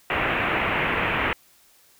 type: low-pass noise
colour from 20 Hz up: white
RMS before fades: -24 dBFS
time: 0.1-1.33 s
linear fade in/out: 2 ms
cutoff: 2700 Hz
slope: 48 dB/octave
effects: white hiss -57 dBFS RMS until 1.99 s